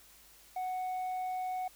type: tone with tanh clipping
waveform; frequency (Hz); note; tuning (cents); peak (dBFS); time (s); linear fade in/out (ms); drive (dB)
sine; 740; F#5; 0; -34; 0.56-1.68; 5; 3
effects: added 50 Hz sine -69 dBFS peak until 1.75 s + white hiss -59 dBFS RMS until 1.75 s